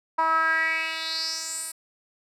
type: tone with band-pass filter sweep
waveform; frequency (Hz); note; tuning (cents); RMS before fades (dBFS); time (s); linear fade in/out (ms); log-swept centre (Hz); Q
10% pulse; 322.6; E4; -37; -26; 0.18-1.72; 10; 1000 to 10000; 5
effects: none